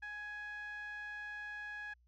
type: tone with low-pass filter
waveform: 5% pulse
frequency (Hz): 835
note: G#5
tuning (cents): +9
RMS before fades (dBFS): -45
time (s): 0.02-1.94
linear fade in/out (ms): 10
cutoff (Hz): 1800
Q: 5.2
effects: added 60 Hz sine -66 dBFS peak until 2.07 s